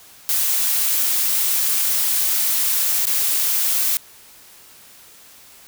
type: noise with dropouts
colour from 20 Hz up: blue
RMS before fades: -19 dBFS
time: 0.29-3.97 s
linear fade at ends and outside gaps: 0 ms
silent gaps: 3.055-3.069 s
effects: white hiss -46 dBFS RMS until 5.67 s